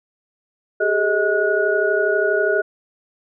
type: tone cluster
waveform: sine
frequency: 393.6 / 425.9 / 631 / 1456 Hz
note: G4 / G#4 / D#5 / F#6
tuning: +7 / +44 / +24 / -28 cents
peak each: -21 dBFS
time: 0.8-2.62 s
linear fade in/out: 10 ms
effects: none